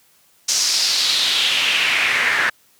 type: noise with band-pass filter sweep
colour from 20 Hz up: pink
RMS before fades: -18 dBFS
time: 0.48-2.5 s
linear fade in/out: 10 ms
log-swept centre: 6000 to 1700 Hz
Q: 3.4
effects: white hiss -56 dBFS RMS until 2.79 s + high-pass 60 Hz 12 dB/octave